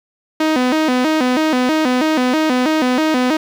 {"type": "tone with vibrato", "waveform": "sawtooth", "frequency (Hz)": 280.8, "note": "C#4", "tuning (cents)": 22, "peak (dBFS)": -9, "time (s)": [0.4, 3.37], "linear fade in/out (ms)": 5, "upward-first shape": "square", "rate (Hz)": 3.1, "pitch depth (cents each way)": 190, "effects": ["low-pass 5000 Hz 12 dB/octave", "7-bit"]}